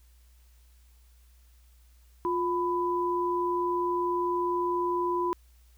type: tone pair together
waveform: sine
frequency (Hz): 352.5 / 997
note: F4 / B5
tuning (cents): +16 / +16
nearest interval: octave + tritone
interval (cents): 1800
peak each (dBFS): -28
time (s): 2.25-5.33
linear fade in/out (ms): 0
effects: added 60 Hz sine -55 dBFS peak until 5.77 s + white hiss -67 dBFS RMS until 5.77 s

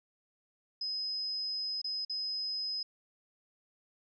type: tone with dropouts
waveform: sine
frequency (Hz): 5060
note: D#8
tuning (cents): +28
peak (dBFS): -33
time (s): 0.81-2.83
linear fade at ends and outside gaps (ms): 5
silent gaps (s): 1.817-1.843 / 2.05-2.096
effects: none

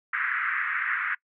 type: band-pass noise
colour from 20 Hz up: white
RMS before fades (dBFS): -28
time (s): 0.13-1.15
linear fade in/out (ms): 5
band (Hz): 1300 to 2000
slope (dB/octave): 48
effects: noise-tail reverb RT60 0.1 s tail -23 dB re dry

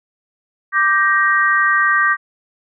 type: chord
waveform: sine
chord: G minor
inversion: second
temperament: just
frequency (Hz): 1176 / 1568 / 1881.6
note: D6 / G6 / Bb6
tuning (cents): +2 / 0 / +16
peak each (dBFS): -16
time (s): 0.72-2.17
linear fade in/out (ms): 50
effects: none

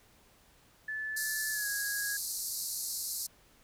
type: tone with pitch glide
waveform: sine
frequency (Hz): 1739 to 1653.8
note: A6 to G#6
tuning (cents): -21 to -8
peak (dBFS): -34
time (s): 0.88-2.17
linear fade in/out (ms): 5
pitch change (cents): -87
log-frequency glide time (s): 1.52-1.67
type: band-pass noise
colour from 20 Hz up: white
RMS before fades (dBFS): -37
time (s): 1.16-3.27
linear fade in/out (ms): 10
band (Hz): 4100 to 14000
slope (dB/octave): 96
effects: pink hiss -63 dBFS RMS until 3.63 s

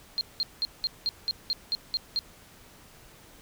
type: tone bursts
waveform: sine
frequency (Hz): 4209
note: C8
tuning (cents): +9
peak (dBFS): -24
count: 10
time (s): 0.18-2.19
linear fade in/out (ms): 0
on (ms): 30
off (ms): 190
effects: pink hiss -53 dBFS RMS until 3.41 s

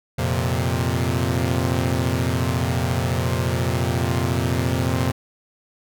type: chord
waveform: sawtooth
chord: F suspended fourth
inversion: none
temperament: equal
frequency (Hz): 87.31 / 116.54 / 130.81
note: F2 / Bb2 / C3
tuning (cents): 0 / 0 / 0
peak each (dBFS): -20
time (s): 0.18-5.12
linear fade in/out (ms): 10
effects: none

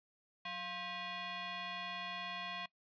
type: tone with frequency modulation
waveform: sine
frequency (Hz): 701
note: F5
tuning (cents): +6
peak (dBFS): -40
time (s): 0.45-2.66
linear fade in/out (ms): 5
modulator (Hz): 883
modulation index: 3.4
effects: noise-tail reverb RT60 0.1 s tail -22 dB re dry + resampled to 11025 Hz

